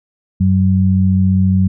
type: tone pair together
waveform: sine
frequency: 94 / 188.65 Hz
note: F#2 / F#3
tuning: +28 / +34 cents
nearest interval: octave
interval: 1206 cents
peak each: -12 dBFS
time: 0.4-1.68 s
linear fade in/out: 10 ms
effects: none